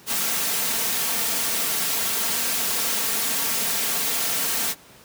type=noise with comb filter; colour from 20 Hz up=white; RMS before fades=-24 dBFS; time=0.06-4.75 s; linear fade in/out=50 ms; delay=4.4 ms; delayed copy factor=+0.5; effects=pink hiss -49 dBFS RMS until 5.04 s + high-pass 100 Hz 12 dB/octave